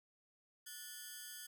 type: ring-modulated tone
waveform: 5% pulse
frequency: 1613 Hz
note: G6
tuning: 49 cents sharp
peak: -34 dBFS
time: 0.66-1.47 s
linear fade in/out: 10 ms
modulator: 144 Hz
effects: none